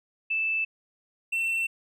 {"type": "tone pair in turn", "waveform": ["sine", "triangle"], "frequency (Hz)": [2637, 2694], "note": ["E7", "E7"], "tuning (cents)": [0, 37], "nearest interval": "unison", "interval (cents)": 37, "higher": "second", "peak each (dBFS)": [-24, -23], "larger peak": "second", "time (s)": [[0.3, 0.65], [1.32, 1.67]], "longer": "neither", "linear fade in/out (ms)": 10, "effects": []}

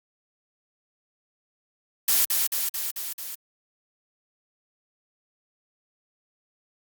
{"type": "noise with echo", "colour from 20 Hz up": "blue", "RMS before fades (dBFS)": -20, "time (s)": [2.08, 2.25], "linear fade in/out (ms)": 5, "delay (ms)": 220, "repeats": 5, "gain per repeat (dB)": -3, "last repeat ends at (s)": 3.35, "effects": ["Opus 48 kbps"]}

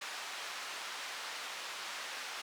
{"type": "band-pass noise", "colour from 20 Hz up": "pink", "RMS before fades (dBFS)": -43, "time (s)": [0.01, 2.42], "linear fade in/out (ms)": 10, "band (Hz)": [1000, 5700], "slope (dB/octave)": 12, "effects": []}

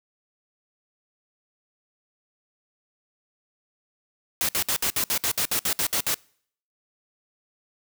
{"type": "noise bursts", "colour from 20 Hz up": "white", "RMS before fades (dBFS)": -24, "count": 13, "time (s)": [4.41, 6.143], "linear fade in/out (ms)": 0, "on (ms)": 77, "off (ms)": 61, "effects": ["noise-tail reverb RT60 0.6 s tail -26 dB re dry"]}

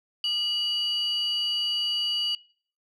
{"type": "tone pair together", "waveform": "sine", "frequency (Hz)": [2920, 4635], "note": ["F#7", "D8"], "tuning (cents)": [-24, -24], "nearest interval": "minor sixth", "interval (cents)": 800, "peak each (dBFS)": [-24, -29], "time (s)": [0.24, 2.35], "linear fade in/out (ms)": 2, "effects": ["noise-tail reverb RT60 0.5 s tail -25 dB re dry", "tanh soft clip ceiling -19 dBFS"]}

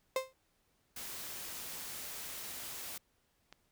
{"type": "tone with exponential decay", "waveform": "35% pulse", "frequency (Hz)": 523.3, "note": "C5", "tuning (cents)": 0, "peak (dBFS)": -26, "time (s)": [0.16, 0.33], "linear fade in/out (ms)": 2, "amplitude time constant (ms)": 35}
{"type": "noise", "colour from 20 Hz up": "white", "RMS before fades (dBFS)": -44, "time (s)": [0.96, 2.98], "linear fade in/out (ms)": 5}
{"type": "click", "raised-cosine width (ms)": 0.2, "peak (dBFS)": -33, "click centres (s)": 3.526}
{"effects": ["pink hiss -75 dBFS RMS until 3.71 s"]}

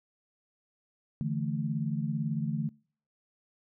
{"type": "chord", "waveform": "sine", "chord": "D suspended second", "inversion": "none", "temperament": "equal", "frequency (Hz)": [146.83, 164.81, 220], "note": ["D3", "E3", "A3"], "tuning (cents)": [0, 0, 0], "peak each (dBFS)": [-32, -34, -34], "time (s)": [1.21, 2.69], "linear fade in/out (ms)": 0, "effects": ["noise-tail reverb RT60 0.5 s tail -26 dB re dry"]}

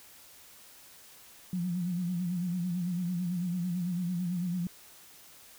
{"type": "tone with vibrato", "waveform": "sine", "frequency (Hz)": 177.3, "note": "F3", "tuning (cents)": 26, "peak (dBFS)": -29, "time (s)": [1.53, 4.67], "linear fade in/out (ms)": 2, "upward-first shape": "sine", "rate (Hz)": 9, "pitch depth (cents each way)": 73, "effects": ["white hiss -54 dBFS RMS until 5.58 s"]}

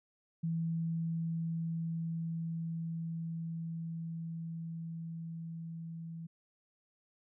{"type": "tone with level ramp", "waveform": "sine", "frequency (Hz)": 164.81, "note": "E3", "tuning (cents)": 0, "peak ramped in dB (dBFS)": [-31, -41], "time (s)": [0.43, 6.27], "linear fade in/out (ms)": 10, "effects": []}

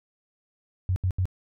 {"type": "tone bursts", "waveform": "sine", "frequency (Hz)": 92.5, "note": "F#2", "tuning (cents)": 0, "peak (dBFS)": -21, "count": 3, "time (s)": [0.89, 1.255], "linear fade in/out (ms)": 0, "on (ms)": 71, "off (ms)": 76, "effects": []}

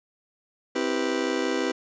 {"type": "chord", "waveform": "40% pulse", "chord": "C major seventh", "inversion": "none", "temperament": "just", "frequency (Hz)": [261.6, 327, 392.4, 490.5], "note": ["C4", "E4", "G4", "B4"], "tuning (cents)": [0, -14, 2, -12], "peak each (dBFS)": -29, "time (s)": [0.75, 1.72], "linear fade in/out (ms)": 10, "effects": ["resampled to 16000 Hz"]}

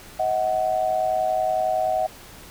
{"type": "tone pair together", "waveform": "sine", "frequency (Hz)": [635, 745.7], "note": ["D#5", "F#5"], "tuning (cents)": [35, 13], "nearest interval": "minor third", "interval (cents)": 278, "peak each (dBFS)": [-23, -22], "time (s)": [0.19, 2.07], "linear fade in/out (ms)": 10, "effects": ["pink hiss -44 dBFS RMS until 2.5 s"]}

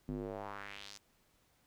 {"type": "tone with band-pass filter sweep", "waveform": "square", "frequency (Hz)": 50.4, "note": "G1", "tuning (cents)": 49, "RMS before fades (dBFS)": -44, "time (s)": [0.08, 0.98], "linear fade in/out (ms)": 10, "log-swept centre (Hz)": [220, 6100], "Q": 2.1, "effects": ["pink hiss -72 dBFS RMS until 1.66 s"]}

